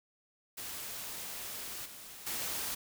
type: noise with level steps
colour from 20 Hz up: white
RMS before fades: -42 / -49 / -37 dBFS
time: 0.57-2.75 s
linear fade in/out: 10 ms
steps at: 1.85 / 2.26 s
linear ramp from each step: 10 ms
effects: none